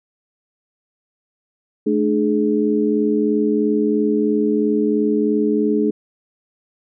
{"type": "tone cluster", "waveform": "sine", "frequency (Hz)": [217.3, 300.3, 420.8], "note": ["A3", "D4", "G#4"], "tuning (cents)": [-21, 39, 23], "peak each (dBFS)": -19, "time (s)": [1.86, 5.91], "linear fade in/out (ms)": 10, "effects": []}